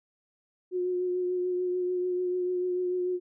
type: tone with vibrato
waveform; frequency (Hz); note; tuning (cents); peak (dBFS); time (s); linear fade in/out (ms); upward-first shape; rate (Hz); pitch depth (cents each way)
sine; 361.6; F#4; -40; -26; 0.71-3.2; 50; triangle; 6.8; 23
effects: none